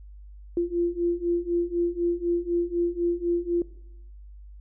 sine beating tone pair, 343.1 / 347.1 Hz, F4 / F4, -31 / -11 cents, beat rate 4 Hz, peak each -27 / -25 dBFS, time 0.57-3.62 s, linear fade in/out 2 ms, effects noise-tail reverb RT60 0.9 s tail -19 dB re dry + added 50 Hz sine -42 dBFS peak until 4.6 s

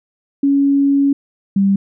sine tone pair in turn, 279.2 / 196.63 Hz, C#4 / G3, +13 / +6 cents, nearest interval tritone, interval 607 cents, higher first, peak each -10 dBFS, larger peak neither, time 0.43-1.13 / 1.56-1.76 s, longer first, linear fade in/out 5 ms, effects none

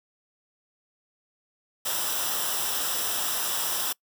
white noise with comb filter, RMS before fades -28 dBFS, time 1.85-3.93 s, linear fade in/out 10 ms, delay 0.45 ms, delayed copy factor -0.65, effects noise-tail reverb RT60 0.1 s tail -25 dB re dry

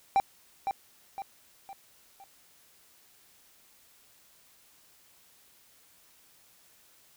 triangle tone with echo, 786 Hz, G5, 4 cents sharp, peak -18 dBFS, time 0.16-0.2 s, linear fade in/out 0 ms, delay 510 ms, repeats 4, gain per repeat -7 dB, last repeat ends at 2.24 s, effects white hiss -61 dBFS RMS until 7.16 s

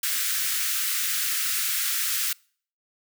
white high-pass noise, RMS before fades -26 dBFS, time 0.03-2.33 s, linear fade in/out 5 ms, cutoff 1300 Hz, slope 48 dB/octave, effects noise-tail reverb RT60 0.5 s tail -26 dB re dry

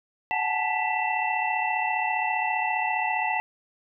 sine tone cluster, 741 / 850 / 885 / 1976 / 2680 Hz, F#5 / G#5 / A5 / B6 / E7, +2 / +40 / +10 / 0 / +28 cents, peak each -30 dBFS, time 0.31-3.4 s, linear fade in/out 0 ms, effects none

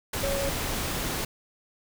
sine tone in noise, 554.4 Hz, C#5, in tune, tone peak -28 dBFS, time 0.23-0.49 s, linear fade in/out 5 ms, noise pink, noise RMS -30 dBFS, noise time 0.13-1.25 s, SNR -1 dB, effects none

